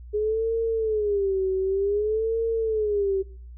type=tone with vibrato; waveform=sine; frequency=415.3 Hz; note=G#4; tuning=in tune; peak=-21 dBFS; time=0.13-3.23 s; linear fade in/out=20 ms; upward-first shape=sine; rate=0.54 Hz; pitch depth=160 cents each way; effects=noise-tail reverb RT60 0.5 s tail -21 dB re dry + added 60 Hz sine -39 dBFS peak until 3.57 s